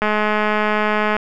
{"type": "click train", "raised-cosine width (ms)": 0.5, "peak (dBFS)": -4, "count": 244, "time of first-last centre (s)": [0.02, 1.166], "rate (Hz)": 212, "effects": []}